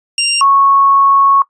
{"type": "tone pair in turn", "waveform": ["20% pulse", "sine"], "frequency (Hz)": [2781, 1103.6], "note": ["F7", "C#6"], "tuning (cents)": [-8, -8], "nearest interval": "octave + major third", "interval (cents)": 1600, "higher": "first", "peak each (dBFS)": -6, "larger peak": "neither", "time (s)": [[0.18, 0.41], [0.41, 1.42]], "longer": "second", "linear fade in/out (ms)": 2, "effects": ["noise-tail reverb RT60 0.1 s tail -19 dB re dry", "resampled to 22050 Hz"]}